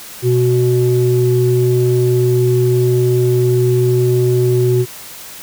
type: tone pair together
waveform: sine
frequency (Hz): 123.62 / 370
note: B2 / F#4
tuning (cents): +2 / 0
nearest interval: octave + perfect fifth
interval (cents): 1898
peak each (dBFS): -12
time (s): 0.22-4.86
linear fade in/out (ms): 50
effects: tanh soft clip ceiling -3 dBFS + white hiss -33 dBFS RMS until 5.42 s